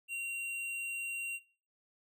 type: tone with tanh clipping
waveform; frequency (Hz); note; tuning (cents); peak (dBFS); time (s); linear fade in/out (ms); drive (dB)
triangle; 2755; F7; -24; -37; 0.08-1.4; 50; 16
effects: noise-tail reverb RT60 0.4 s tail -19 dB re dry